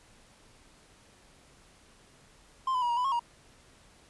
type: tone with pitch steps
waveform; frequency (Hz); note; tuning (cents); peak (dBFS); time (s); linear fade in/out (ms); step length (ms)
triangle; 1048 / 1006 / 962 / 946 / 995 / 1085 / 947; C6 / B5 / B5 / A#5 / B5 / C#6 / A#5; +2 / +32 / -46 / +25 / +13 / -37 / +27; -24; 2.67-3.195; 5; 75
effects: pink hiss -59 dBFS RMS until 4.09 s + resampled to 24000 Hz